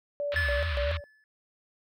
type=tone with tremolo; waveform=sine; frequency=578 Hz; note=D5; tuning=28 cents flat; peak=-28 dBFS; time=0.2-1.04 s; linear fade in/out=0 ms; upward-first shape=square; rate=3.5 Hz; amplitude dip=80%
type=band-pass noise; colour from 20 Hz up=pink; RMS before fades=-38 dBFS; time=0.32-0.97 s; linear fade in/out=0 ms; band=1100 to 4100 Hz; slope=48 dB/octave
type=tone with vibrato; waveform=sine; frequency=72 Hz; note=D2; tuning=34 cents flat; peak=-28 dBFS; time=0.33-1.01 s; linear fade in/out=50 ms; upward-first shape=triangle; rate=3.7 Hz; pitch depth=300 cents each way
type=tone with exponential decay; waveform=triangle; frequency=1731 Hz; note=A6; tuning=29 cents flat; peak=-22 dBFS; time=0.36-1.24 s; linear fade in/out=1 ms; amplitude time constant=190 ms
effects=none